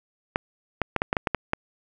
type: clicks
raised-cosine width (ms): 0.5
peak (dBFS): -7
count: 9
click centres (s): 0.359 / 0.817 / 0.963 / 1.019 / 1.129 / 1.168 / 1.272 / 1.347 / 1.534
effects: none